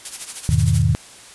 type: noise with tremolo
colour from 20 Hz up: blue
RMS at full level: -26 dBFS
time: 0.05-0.82 s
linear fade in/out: 2 ms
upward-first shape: sine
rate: 13 Hz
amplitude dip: 75%
type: chord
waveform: sine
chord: E major seventh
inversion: none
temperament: equal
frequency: 82.41 / 103.83 / 123.47 / 155.56 Hz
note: E2 / G#2 / B2 / D#3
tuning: 0 / 0 / 0 / 0 cents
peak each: -19 dBFS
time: 0.49-0.95 s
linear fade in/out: 0 ms
effects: white hiss -42 dBFS RMS until 1.34 s + resampled to 24000 Hz